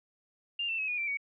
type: tone with pitch steps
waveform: sine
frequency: 2799 / 2679 / 2564 / 2454 / 2348 / 2247 Hz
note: F7 / E7 / E7 / D#7 / D7 / C#7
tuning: +3 / +27 / -49 / -25 / -1 / +23 cents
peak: -30 dBFS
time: 0.59-1.172 s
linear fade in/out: 5 ms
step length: 97 ms
effects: none